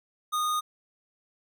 square tone, 1232 Hz, D#6, 17 cents flat, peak -26 dBFS, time 0.32-0.61 s, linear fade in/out 20 ms, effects none

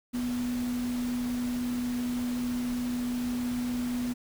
sine tone in noise, 245.1 Hz, B3, 13 cents flat, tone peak -28 dBFS, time 0.13-4.14 s, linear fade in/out 20 ms, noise pink, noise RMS -42 dBFS, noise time 0.13-4.14 s, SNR +11 dB, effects none

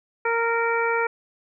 harmonic tone, 462.7 Hz, A#4, 13 cents flat, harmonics 1 / 2 / 3 / 4 / 5, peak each -24 / -26 / -26 / -31 / -29 dBFS, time 0.25-1.07 s, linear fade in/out 5 ms, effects none

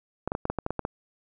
clicks, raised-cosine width 1 ms, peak -14 dBFS, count 10, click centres 0.276 / 0.319 / 0.351 / 0.454 / 0.5 / 0.587 / 0.664 / 0.706 / 0.793 / 0.851 s, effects none

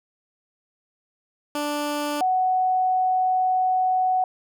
15% pulse / sine tone pair in turn, 293.7 / 743.1 Hz, D4 / F#5, 0 / +7 cents, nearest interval octave + major third, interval 1607 cents, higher second, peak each -18 dBFS, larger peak neither, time 1.55-2.21 / 2.21-4.24 s, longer second, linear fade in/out 2 ms, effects none

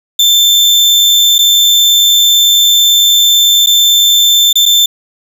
35% pulse tone with dropouts, 3551 Hz, A7, 15 cents sharp, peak -3 dBFS, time 0.19-4.86 s, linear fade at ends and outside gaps 5 ms, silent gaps 1.383-1.389 / 3.662-3.67 / 4.529-4.555 / 4.656-4.66 s, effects none

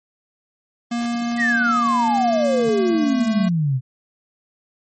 square tone with pitch glide, 236.3 to 221.8 Hz, A#3 to A3, +24 to +14 cents, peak -21 dBFS, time 0.91-3.49 s, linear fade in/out 10 ms, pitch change -110 cents, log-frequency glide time 2.27-3.24 s
sine exponential sweep, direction down, 1975.5 to 123.47 Hz, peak -16 dBFS, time 1.37-3.81 s, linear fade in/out 50 ms
triangle tone with exponential growth, 155.56 Hz, D#3, in tune, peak -22 dBFS, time 2.55-2.69 s, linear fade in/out 0 ms, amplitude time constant 30 ms
effects MP3 32 kbps

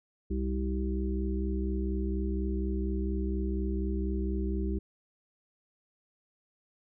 harmonic tone with a mistuned harmonic, 64.2 Hz, C2, 32 cents flat, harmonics 1 / 3 / 5 / 6, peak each -30 / -35 / -37 / -38 dBFS, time 0.3-4.79 s, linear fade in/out 10 ms, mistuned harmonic 3, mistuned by +43 cents, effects none

